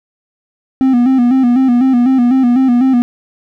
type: tone with vibrato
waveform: triangle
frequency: 252.4 Hz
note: B3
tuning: 38 cents sharp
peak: -5 dBFS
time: 0.81-3.02 s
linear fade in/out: 0 ms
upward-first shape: square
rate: 4 Hz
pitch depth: 75 cents each way
effects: none